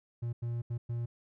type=tone bursts at uneven times; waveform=triangle; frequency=118.3 Hz; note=A#2; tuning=26 cents sharp; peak=-30 dBFS; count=4; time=0.22-0.33 / 0.42-0.62 / 0.7-0.78 / 0.89-1.06 s; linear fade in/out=10 ms; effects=none